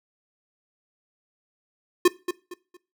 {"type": "tone with echo", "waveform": "square", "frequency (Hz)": 357.1, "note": "F4", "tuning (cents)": 39, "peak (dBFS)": -13, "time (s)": [2.05, 2.08], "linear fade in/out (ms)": 5, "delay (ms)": 230, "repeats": 3, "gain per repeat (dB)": -11, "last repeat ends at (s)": 2.77, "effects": ["noise-tail reverb RT60 0.3 s tail -20 dB re dry"]}